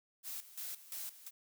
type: noise with tremolo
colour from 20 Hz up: blue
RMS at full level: -43 dBFS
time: 0.23-1.31 s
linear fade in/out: 50 ms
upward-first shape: square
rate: 2.9 Hz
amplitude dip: 80%
effects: none